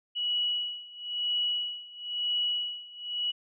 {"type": "tone with tremolo", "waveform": "sine", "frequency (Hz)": 2929, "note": "F#7", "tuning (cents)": -18, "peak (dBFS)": -25, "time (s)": [0.15, 3.32], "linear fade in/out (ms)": 20, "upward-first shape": "sine", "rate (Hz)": 1, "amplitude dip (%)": 90, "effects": []}